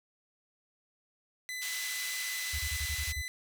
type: tone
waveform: sawtooth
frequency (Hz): 2008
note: B6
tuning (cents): +28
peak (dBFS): -33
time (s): 1.49-3.28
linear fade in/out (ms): 0
type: band-pass noise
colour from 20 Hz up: pink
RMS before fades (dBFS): -39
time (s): 1.61-3.13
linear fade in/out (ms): 20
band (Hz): 2600 to 14000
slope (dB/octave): 12
type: tone bursts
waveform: sine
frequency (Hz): 73.3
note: D2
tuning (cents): -3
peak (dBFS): -33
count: 8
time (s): 2.53-3.22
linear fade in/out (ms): 10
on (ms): 60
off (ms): 30
effects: none